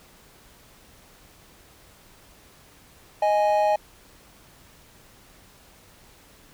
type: tone pair together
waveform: triangle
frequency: 622.2 / 830.6 Hz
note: D#5 / G#5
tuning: 0 / 0 cents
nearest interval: perfect fourth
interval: 500 cents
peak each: -19 dBFS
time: 3.22-3.76 s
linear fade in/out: 5 ms
effects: pink hiss -53 dBFS RMS until 6.53 s